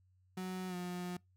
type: tone with pitch glide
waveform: 35% pulse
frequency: 185 to 178.49 Hz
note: F#3 to F3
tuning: 0 to +38 cents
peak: -37 dBFS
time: 0.37-1.17 s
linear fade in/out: 5 ms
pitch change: -62 cents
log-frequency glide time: 0.68-0.75 s
effects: noise-tail reverb RT60 0.2 s tail -26 dB re dry + added 92 Hz sine -67 dBFS peak until 1.36 s